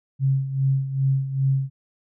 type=tone with tremolo; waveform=sine; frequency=135.2 Hz; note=C#3; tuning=43 cents flat; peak=-16 dBFS; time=0.19-1.7 s; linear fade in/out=50 ms; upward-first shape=sine; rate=2.5 Hz; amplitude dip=70%; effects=none